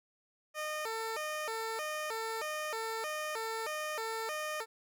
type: tone with vibrato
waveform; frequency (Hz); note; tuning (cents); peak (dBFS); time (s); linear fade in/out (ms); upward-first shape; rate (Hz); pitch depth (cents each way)
15% pulse; 523.3; C5; 0; -29; 0.54-4.66; 50; square; 1.6; 270
effects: none